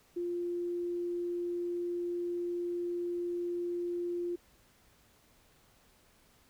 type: tone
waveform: sine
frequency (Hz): 349.2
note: F4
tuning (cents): 0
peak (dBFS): -32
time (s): 0.16-4.36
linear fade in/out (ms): 10
effects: pink hiss -65 dBFS RMS until 6.49 s